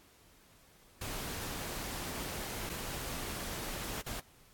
pink noise with dropouts, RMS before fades -40 dBFS, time 1.01-4.2 s, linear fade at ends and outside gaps 5 ms, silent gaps 2.694-2.698 / 4.016-4.063 s, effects pink hiss -62 dBFS RMS until 4.53 s + AAC 64 kbps

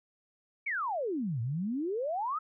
sine exponential two-way sweep, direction down then up, 2349 to 110 to 1320 Hz, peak -30 dBFS, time 0.66-2.39 s, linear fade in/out 10 ms, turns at 1.41 s, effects none

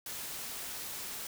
white noise, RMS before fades -41 dBFS, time 0.06-1.27 s, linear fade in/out 2 ms, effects none

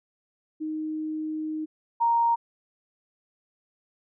sine tone pair in turn, 311.1 / 932.2 Hz, D#4 / A#5, 0 / 0 cents, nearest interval octave + perfect fifth, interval 1900 cents, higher second, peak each -28 / -19 dBFS, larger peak second, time 0.6-1.66 / 2-2.36 s, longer first, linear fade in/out 20 ms, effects none

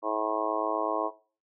harmonic tone, 108.1 Hz, A2, 30 cents flat, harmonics 3 / 4 / 5 / 6 / 7 / 8 / 9 / 10, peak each -35 / -36 / -34 / -33 / -38 / -39 / -35 / -33 dBFS, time 0.02-1.11 s, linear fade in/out 50 ms, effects noise-tail reverb RT60 0.4 s tail -18 dB re dry

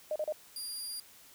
sine tone bursts, 612 Hz, D#5, 29 cents flat, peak -30 dBFS, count 3, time 0.11-0.324 s, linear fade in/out 2 ms, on 48 ms, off 35 ms
20% pulse tone, 4805 Hz, D8, 39 cents sharp, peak -32 dBFS, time 0.56-1 s, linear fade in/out 2 ms
effects white hiss -57 dBFS RMS until 1.34 s

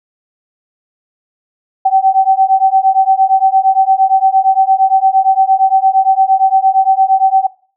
sine beating tone pair, 764 / 772.7 Hz, G5 / G5, -45 / -25 cents, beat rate 8.7 Hz, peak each -10 dBFS, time 1.85-7.47 s, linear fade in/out 10 ms, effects noise-tail reverb RT60 0.4 s tail -19 dB re dry

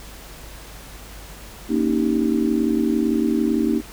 sine chord, Eb dominant seventh, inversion second, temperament just, 233.3 / 280 / 311.1 / 388.9 Hz, Bb3 / Db4 / Eb4 / G4, +2 / +18 / 0 / -14 cents, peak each -21 / -24 / -21 / -26 dBFS, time 1.68-3.82 s, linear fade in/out 50 ms, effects added 50 Hz sine -41 dBFS peak until 3.92 s + pink hiss -41 dBFS RMS until 3.92 s

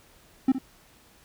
triangle tone with echo, 263.3 Hz, C4, 11 cents sharp, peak -14 dBFS, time 0.48-0.52 s, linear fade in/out 5 ms, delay 65 ms, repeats 1, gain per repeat -11 dB, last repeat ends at 0.585 s, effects pink hiss -57 dBFS RMS until 1.24 s

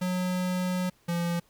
square tone pair in turn, 182.2 / 171.61 Hz, F#3 / F3, -26 / -30 cents, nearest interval minor second, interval 104 cents, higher first, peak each -27 dBFS, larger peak neither, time 0.01-0.9 / 1.08-1.4 s, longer first, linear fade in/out 10 ms, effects pink hiss -64 dBFS RMS until 1.49 s

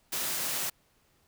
white high-pass noise, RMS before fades -32 dBFS, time 0.12-0.7 s, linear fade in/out 10 ms, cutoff 110 Hz, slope 12 dB/octave, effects pink hiss -68 dBFS RMS until 1.27 s

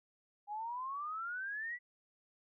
sine exponential sweep, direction up, 810 to 1986 Hz, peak -38 dBFS, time 0.47-1.79 s, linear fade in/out 50 ms, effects none

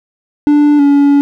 triangle tone pair in turn, 293.7 / 283.9 Hz, D4 / C#4, 0 / +41 cents, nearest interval minor second, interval 59 cents, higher first, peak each -3 dBFS, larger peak neither, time 0.47-0.79 / 0.79-1.21 s, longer second, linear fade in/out 0 ms, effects none

